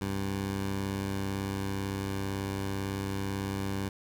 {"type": "tone pair together", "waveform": "15% pulse", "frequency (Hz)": [65.41, 98], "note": ["C2", "G2"], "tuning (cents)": [0, 0], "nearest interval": "perfect fifth", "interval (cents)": 700, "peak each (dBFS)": [-36, -25], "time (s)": [0.01, 3.89], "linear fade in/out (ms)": 5, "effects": []}